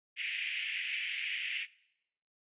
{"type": "band-pass noise", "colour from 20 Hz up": "white", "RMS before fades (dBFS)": -37, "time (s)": [0.16, 1.67], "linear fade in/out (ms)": 50, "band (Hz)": [2000, 2900], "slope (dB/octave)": 48, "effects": ["noise-tail reverb RT60 0.8 s tail -21 dB re dry", "resampled to 8000 Hz"]}